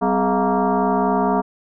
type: tone with frequency modulation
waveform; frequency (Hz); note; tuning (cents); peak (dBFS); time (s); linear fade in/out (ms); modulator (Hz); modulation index
sine; 258.1; C4; -23; -15; 0.01-1.42; 20; 226; 3.7
effects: none